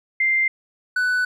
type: tone pair in turn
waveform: sine / triangle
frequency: 2093 / 1491.7 Hz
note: C7 / F#6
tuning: 0 / +14 cents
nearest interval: tritone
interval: 586 cents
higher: first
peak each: -16 dBFS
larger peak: neither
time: 0.2-0.48 / 0.96-1.25 s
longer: second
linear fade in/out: 5 ms
effects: none